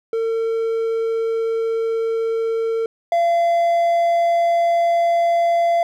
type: tone pair in turn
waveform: triangle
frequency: 452.7 / 682.7 Hz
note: A4 / F5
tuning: +49 / -40 cents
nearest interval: perfect fifth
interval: 711 cents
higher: second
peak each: -16 / -12 dBFS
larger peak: second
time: 0.13-2.86 / 3.12-5.83 s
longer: first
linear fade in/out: 2 ms
effects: none